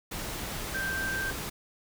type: tone in noise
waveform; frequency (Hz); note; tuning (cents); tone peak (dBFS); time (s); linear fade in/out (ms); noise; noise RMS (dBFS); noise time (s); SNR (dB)
sine; 1568; G6; 0; -30; 0.74-1.31; 10; pink; -36; 0.11-1.5; +3
effects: none